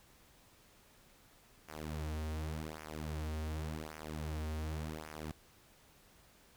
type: tone with flanger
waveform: sawtooth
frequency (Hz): 77.6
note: D#2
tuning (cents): -4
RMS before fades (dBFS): -41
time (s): 1.68-5.32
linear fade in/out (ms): 10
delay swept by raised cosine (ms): 0.24 to 6.14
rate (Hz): 0.88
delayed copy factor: -0.9
effects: pink hiss -64 dBFS RMS until 6.56 s